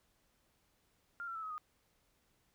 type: tone with pitch steps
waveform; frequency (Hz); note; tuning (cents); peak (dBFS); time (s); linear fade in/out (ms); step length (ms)
sine; 1396.9 / 1354.8 / 1313.9 / 1274.3 / 1235.9; F6 / E6 / E6 / D#6 / D#6; 0 / +47 / -6 / +41 / -12; -40; 1.2-1.58; 0; 76
effects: pink hiss -75 dBFS RMS until 2.54 s